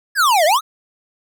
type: exponential two-way sweep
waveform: square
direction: down then up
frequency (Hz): 1732 to 587.3 to 1353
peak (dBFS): -12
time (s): 0.15-0.61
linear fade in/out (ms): 50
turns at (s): 0.45
effects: none